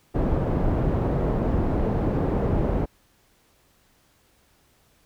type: low-pass noise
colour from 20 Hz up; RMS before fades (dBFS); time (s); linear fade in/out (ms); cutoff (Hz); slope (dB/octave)
pink; -23; 0.14-2.86; 20; 600; 12
effects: pink hiss -62 dBFS RMS until 5.05 s